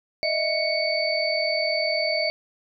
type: tone cluster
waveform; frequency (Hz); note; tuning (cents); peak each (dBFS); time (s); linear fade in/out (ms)
sine; 614 / 654 / 2226 / 4548; D#5 / E5 / C#7 / C#8; -23 / -14 / +7 / +44; -27; 0.23-2.3; 0
effects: none